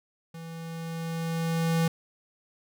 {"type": "tone with level ramp", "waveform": "square", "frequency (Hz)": 164.81, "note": "E3", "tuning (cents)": 0, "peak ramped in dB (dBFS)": [-40, -22], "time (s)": [0.34, 1.88], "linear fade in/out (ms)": 5, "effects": []}